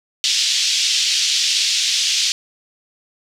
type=band-pass noise; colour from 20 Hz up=pink; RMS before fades=-18 dBFS; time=0.24-2.32 s; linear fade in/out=0 ms; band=3100 to 6200 Hz; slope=24 dB/octave; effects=none